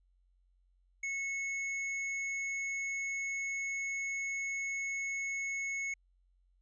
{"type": "tone with hard clipping", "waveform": "sine", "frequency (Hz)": 2195, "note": "C#7", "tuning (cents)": -18, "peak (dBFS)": -36, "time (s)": [1.03, 5.94], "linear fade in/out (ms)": 5, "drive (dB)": 11, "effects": ["added 45 Hz sine -67 dBFS peak until 6.61 s", "resampled to 22050 Hz"]}